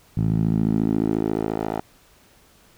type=tone with band-pass filter sweep; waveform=10% pulse; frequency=54.2 Hz; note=A1; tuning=25 cents flat; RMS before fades=-22 dBFS; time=0.17-1.8 s; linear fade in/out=5 ms; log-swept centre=130 to 630 Hz; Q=1.9; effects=pink hiss -55 dBFS RMS until 2.77 s